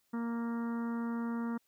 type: harmonic tone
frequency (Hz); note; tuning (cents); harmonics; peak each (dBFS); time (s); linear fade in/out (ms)
233.1; A#3; 0; 1 / 2 / 3 / 4 / 5 / 6 / 7 / 8; -33 / -46 / -54 / -47 / -49 / -50 / -60 / -57; 0.13-1.58; 10
effects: white hiss -75 dBFS RMS until 1.67 s